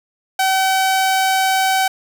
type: tone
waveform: sawtooth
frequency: 763 Hz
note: G5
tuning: 47 cents flat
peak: -10 dBFS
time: 0.39-1.88 s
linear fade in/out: 5 ms
effects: none